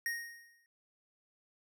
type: tone with exponential decay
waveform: square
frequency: 1864.7 Hz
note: A#6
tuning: in tune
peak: -32 dBFS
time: 0.06-0.66 s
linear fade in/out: 1 ms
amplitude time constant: 130 ms
effects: none